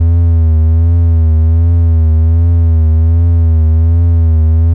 triangle tone with vibrato, 82 Hz, E2, 9 cents flat, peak -3 dBFS, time 0-4.74 s, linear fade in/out 10 ms, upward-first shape triangle, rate 1.3 Hz, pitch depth 66 cents each way, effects none

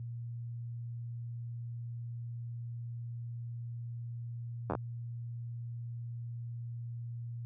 slowing click train, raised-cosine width 1 ms, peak -19 dBFS, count 5, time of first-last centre 4.7-4.751 s, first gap 10 ms, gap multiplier 1.17, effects added 118 Hz sine -38 dBFS peak until 7.45 s + high-pass 60 Hz 12 dB/octave

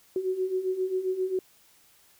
sine beating tone pair, 368.2 / 375.7 Hz, F#4 / F#4, -8 / +26 cents, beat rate 7.5 Hz, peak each -32 / -27 dBFS, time 0.16-1.39 s, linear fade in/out 2 ms, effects white hiss -60 dBFS RMS until 2.19 s

